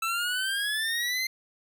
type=exponential sweep; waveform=25% pulse; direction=up; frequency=1318.5 to 2092 Hz; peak=-23 dBFS; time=0.02-1.27 s; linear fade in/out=5 ms; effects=none